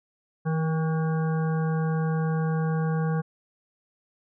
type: harmonic tone with a mistuned harmonic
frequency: 160.4 Hz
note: E3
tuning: 47 cents flat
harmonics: 1 / 3 / 5 / 7 / 9 / 10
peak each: -23 / -33 / -37 / -40 / -42 / -43 dBFS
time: 0.45-3.22 s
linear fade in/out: 20 ms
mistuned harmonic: 3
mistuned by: -23 cents
effects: none